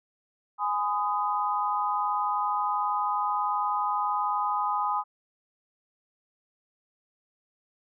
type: chord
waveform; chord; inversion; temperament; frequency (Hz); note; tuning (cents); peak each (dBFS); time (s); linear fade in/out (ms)
sine; G# minor; none; equal with one note detuned; 830.6 / 1012 / 1244.5; G#5 / B5 / D#6; 0 / +42 / 0; -29; 0.58-5.04; 50
effects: none